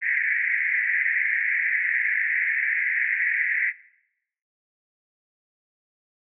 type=band-pass noise; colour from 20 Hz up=white; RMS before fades=-24 dBFS; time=0.01-3.73 s; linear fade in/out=50 ms; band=1700 to 2200 Hz; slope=96 dB/octave; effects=noise-tail reverb RT60 0.8 s tail -20 dB re dry